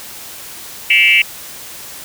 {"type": "tone with frequency modulation", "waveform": "sine", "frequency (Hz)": 2489, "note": "D#7", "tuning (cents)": 0, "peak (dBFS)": -7, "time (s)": [0.9, 1.22], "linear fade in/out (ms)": 5, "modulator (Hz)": 184, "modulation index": 2.1, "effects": ["white hiss -32 dBFS RMS until 2.04 s"]}